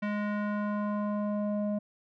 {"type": "tone with low-pass filter sweep", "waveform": "square", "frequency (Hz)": 207.7, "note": "G#3", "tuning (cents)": 0, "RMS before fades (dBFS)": -31, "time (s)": [0.02, 1.79], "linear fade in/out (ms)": 10, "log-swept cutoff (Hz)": [2100, 570], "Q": 1.9, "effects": []}